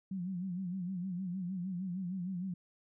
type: tone with vibrato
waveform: sine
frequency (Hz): 183.1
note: F#3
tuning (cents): -18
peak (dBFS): -35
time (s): 0.11-2.54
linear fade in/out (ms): 5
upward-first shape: sine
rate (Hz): 6.5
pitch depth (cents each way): 99
effects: none